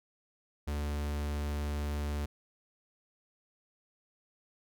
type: tone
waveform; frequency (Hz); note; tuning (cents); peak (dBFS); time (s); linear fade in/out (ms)
45% pulse; 73.42; D2; 0; -32; 0.67-2.26; 10
effects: none